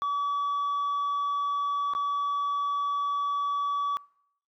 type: tone with dropouts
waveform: sine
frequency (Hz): 1143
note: D6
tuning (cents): -47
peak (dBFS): -23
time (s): 0.02-3.97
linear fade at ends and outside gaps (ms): 0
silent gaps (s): 1.936-1.95
effects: noise-tail reverb RT60 0.7 s tail -25 dB re dry + tanh soft clip ceiling -25 dBFS